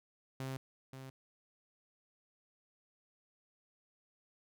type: tone with echo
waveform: sawtooth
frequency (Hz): 132.6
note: C3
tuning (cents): +23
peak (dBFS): -35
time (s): 0.4-0.57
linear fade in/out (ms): 2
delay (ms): 530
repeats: 1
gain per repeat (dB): -8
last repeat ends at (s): 1.1
effects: none